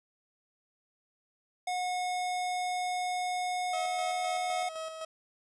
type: tone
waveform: square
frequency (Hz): 726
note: F#5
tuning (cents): -33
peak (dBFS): -31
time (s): 1.67-4.69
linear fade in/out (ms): 5
type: tone with tremolo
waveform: 30% pulse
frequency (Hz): 640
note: D#5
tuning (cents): +49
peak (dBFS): -33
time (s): 3.73-5.05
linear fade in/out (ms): 5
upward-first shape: square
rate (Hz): 3.9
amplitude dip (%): 45
effects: resampled to 24000 Hz